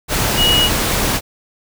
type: tone in noise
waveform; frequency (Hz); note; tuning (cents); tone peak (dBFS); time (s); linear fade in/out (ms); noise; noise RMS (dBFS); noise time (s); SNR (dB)
sine; 2902; F#7; -34; -12; 0.36-0.7; 50; pink; -17; 0.08-1.21; +2
effects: none